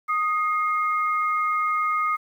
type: tone pair together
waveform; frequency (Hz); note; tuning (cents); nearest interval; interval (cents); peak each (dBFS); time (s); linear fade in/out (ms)
sine; 1245 / 2132; D#6 / C7; +1 / +32; major sixth; 931; -21 / -29; 0.08-2.17; 20
effects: 9-bit